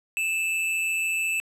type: tone with amplitude modulation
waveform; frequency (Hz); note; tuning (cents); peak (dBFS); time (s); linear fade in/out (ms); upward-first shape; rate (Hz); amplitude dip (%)
square; 2637; E7; 0; -22; 0.17-1.4; 0; sine; 174; 50
effects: low-pass 12000 Hz 12 dB/octave